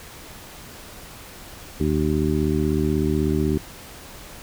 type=harmonic tone; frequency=76.2 Hz; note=D#2; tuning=36 cents flat; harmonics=1 / 2 / 3 / 4 / 5; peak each=-25 / -25 / -25 / -25 / -25 dBFS; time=1.8-3.58 s; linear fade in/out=5 ms; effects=pink hiss -41 dBFS RMS until 4.42 s